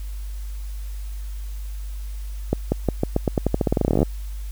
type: accelerating click train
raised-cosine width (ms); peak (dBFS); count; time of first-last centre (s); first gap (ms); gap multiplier
2; -5; 24; 2.53-4.03; 190; 0.88
effects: added 50 Hz sine -28 dBFS peak until 4.51 s + white hiss -49 dBFS RMS until 4.51 s